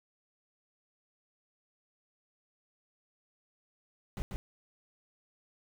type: noise with echo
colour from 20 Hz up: brown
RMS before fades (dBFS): -35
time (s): 4.17-4.22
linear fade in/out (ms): 0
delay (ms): 140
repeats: 1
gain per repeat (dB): -2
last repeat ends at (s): 4.36
effects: none